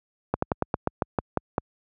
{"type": "slowing click train", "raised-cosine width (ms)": 1, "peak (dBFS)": -8, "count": 10, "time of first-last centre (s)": [0.34, 1.581], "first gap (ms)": 84, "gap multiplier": 1.12, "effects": ["high-pass 60 Hz 12 dB/octave"]}